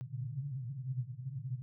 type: band-pass noise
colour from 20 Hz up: white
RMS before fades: -40 dBFS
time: 0.01-1.62 s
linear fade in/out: 0 ms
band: 120 to 140 Hz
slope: 96 dB/octave
effects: none